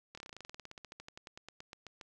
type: slowing click train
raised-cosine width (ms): 0.2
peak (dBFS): -30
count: 28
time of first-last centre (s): 0.15-2.012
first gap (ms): 25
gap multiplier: 1.07
effects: none